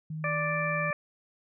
sine tone with pitch glide, 156.5 to 159.14 Hz, D#3 to D#3, +10 to +39 cents, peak -33 dBFS, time 0.1-0.91 s, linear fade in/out 5 ms, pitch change +29 cents, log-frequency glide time 0.47-0.53 s
harmonic tone, 587.3 Hz, D5, in tune, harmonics 1 / 2 / 3 / 4, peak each -33 / -33 / -33 / -33 dBFS, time 0.24-0.93 s, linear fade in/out 2 ms
effects none

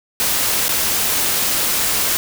white noise with dropouts, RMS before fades -18 dBFS, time 0.2-2.17 s, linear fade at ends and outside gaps 0 ms, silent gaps 0.682-0.691 s, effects none

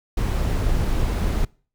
brown noise, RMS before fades -21 dBFS, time 0.17-1.45 s, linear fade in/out 5 ms, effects noise-tail reverb RT60 0.4 s tail -24 dB re dry

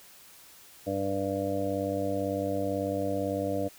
harmonic tone, 98 Hz, G2, in tune, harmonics 1 / 2 / 3 / 5 / 6 / 7, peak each -37 / -38 / -33 / -33 / -33 / -37 dBFS, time 0.86-3.69 s, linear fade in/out 20 ms, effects white hiss -53 dBFS RMS until 3.78 s

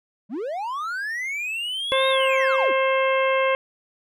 triangle linear two-way sweep, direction up then down, 180.7 to 3744 to 180.7 Hz, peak -24 dBFS, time 0.29-2.73 s, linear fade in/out 50 ms, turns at 2.09 s
harmonic tone, 531 Hz, C5, 25 cents sharp, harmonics 1 / 2 / 3 / 4 / 5 / 6, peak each -20 / -24 / -30 / -27 / -30 / -36 dBFS, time 1.92-3.55 s, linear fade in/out 0 ms
effects none

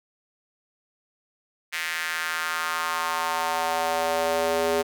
square tone with high-pass filter sweep, 82.41 Hz, E2, in tune, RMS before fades -26 dBFS, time 1.72-4.83 s, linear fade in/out 20 ms, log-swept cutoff 2000 to 440 Hz, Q 2.6, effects none

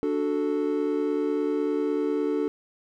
triangle chord, D major, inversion none, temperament equal, 293.7 / 370 / 440 Hz, D4 / F#4 / A4, 0 / 0 / 0 cents, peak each -25 / -28 / -25 dBFS, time 0.03-2.48 s, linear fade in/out 0 ms, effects none

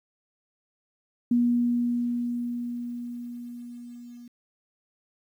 sine tone with level ramp, 240.5 Hz, B3, 46 cents flat, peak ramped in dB -18 to -42 dBFS, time 1.31-4.28 s, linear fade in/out 5 ms, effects 10-bit

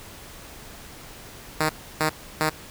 5% pulse tone bursts, 155.56 Hz, D#3, in tune, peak -9 dBFS, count 3, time 1.6-2.496 s, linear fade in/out 5 ms, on 92 ms, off 310 ms, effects pink hiss -43 dBFS RMS until 2.7 s

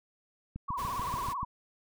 click train, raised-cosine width 5 ms, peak -26 dBFS, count 7, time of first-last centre 0.56-1.431 s, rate 6.89 Hz
sine tone with vibrato, 1051 Hz, C6, 7 cents sharp, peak -32 dBFS, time 0.68-1.45 s, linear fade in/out 10 ms, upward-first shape sine, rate 18 Hz, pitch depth 150 cents each way
pink noise, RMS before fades -43 dBFS, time 0.77-1.34 s, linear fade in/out 20 ms
effects none

